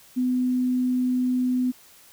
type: tone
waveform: sine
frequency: 251.9 Hz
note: B3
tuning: 34 cents sharp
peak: -20 dBFS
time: 0.16-1.72 s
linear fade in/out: 20 ms
effects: white hiss -52 dBFS RMS until 2.12 s

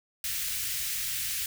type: band-stop noise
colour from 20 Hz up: white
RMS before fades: -32 dBFS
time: 0.24-1.46 s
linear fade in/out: 2 ms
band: 130 to 1700 Hz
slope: 24 dB/octave
effects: none

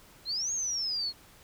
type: exponential two-way sweep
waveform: sine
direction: up then down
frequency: 4000 to 6650 to 4248 Hz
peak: -29 dBFS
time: 0.25-1.13 s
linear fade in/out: 50 ms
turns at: 0.52 s
effects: pink hiss -56 dBFS RMS until 1.43 s

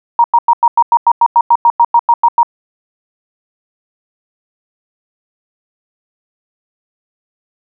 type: tone bursts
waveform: sine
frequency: 941 Hz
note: A#5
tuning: 16 cents sharp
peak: -4 dBFS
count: 16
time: 0.19-2.431 s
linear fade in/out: 2 ms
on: 51 ms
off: 95 ms
effects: none

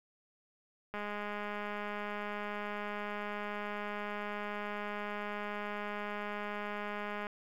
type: click train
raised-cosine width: 0.5 ms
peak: -25 dBFS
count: 1311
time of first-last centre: 0.94-7.269 s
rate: 207 Hz
effects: 10-bit

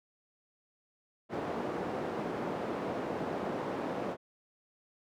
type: band-pass noise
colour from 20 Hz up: white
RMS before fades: -36 dBFS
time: 1.29-4.17 s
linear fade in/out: 50 ms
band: 180 to 630 Hz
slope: 12 dB/octave
effects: none

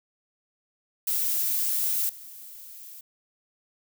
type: noise with level steps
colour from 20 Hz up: violet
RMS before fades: -26 / -44 dBFS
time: 1.07-3.01 s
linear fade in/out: 5 ms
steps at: 2.09 s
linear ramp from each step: 5 ms
effects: none

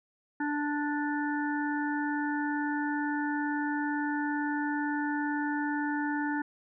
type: harmonic tone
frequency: 293.7 Hz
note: D4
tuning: in tune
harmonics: 1 / 3 / 5 / 6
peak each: -30 / -35 / -37 / -38 dBFS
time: 0.4-6.42 s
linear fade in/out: 5 ms
effects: none

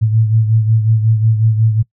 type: beating tone pair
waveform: sine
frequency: 110 / 115.5 Hz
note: A2 / A#2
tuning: 0 / -16 cents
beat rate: 5.5 Hz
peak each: -10 / -18 dBFS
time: 0.01-1.83 s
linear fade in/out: 20 ms
effects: noise-tail reverb RT60 0.1 s tail -21 dB re dry

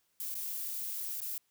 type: noise with dropouts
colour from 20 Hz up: violet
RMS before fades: -38 dBFS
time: 0.2-1.38 s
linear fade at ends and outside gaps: 2 ms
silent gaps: 0.344-0.352 / 1.205-1.217 s
effects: white hiss -75 dBFS RMS until 1.5 s

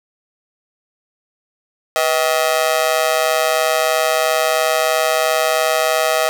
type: tone with amplitude modulation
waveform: sawtooth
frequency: 636 Hz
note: D#5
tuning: 38 cents sharp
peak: -6 dBFS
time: 1.96-6.29 s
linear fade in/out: 0 ms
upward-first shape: sine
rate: 143 Hz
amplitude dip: 100%
effects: none

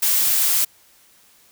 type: noise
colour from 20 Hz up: blue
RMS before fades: -18 dBFS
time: 0.02-0.65 s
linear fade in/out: 10 ms
effects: white hiss -54 dBFS RMS until 1.51 s

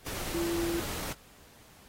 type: tone in noise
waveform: sine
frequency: 339 Hz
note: E4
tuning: 49 cents sharp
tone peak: -29 dBFS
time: 0.34-0.8 s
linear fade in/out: 5 ms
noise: pink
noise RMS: -37 dBFS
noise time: 0.06-1.13 s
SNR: +5 dB
effects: pink hiss -57 dBFS RMS until 1.88 s + AAC 48 kbps

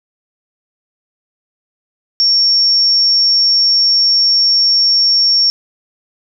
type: tone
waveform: sine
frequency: 5490 Hz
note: F8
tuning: 31 cents flat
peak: -8 dBFS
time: 2.2-5.5 s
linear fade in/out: 0 ms
effects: none

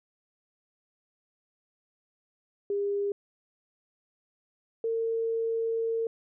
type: tone pair in turn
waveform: sine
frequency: 403.6 / 454.6 Hz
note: G#4 / A#4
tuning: -49 / -43 cents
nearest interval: major second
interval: 206 cents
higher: second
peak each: -26 dBFS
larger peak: neither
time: 2.7-3.12 / 4.84-6.07 s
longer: second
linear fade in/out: 2 ms
effects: none

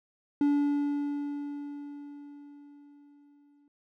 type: tone with exponential decay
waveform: triangle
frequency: 288 Hz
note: D4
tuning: 34 cents flat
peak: -19 dBFS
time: 0.41-3.68 s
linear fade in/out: 2 ms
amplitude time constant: 710 ms
effects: none

